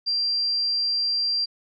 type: tone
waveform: sine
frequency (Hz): 4725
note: D8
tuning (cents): +10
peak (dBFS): -21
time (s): 0.06-1.46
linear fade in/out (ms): 20
effects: none